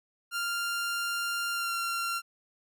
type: tone with pitch glide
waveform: sawtooth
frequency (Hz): 1394 to 1375.6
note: F6 to F6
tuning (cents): -4 to -27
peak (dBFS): -26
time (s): 0.31-2.22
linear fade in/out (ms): 50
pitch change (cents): -23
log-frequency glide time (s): 1.52-1.73
effects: none